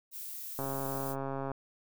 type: noise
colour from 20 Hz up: violet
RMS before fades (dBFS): -42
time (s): 0.11-1.16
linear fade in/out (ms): 50
type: click train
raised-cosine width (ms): 1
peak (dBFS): -23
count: 127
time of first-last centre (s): 0.59-1.516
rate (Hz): 136
effects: none